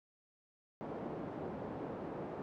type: band-pass noise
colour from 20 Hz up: pink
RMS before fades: -43 dBFS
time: 0.81-2.42 s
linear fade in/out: 0 ms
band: 210 to 640 Hz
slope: 12 dB/octave
effects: none